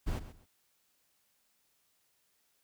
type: noise with echo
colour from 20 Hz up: brown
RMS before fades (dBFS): -33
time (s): 0.06-0.2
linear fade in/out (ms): 20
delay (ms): 130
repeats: 2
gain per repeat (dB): -13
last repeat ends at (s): 0.46
effects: white hiss -74 dBFS RMS until 2.63 s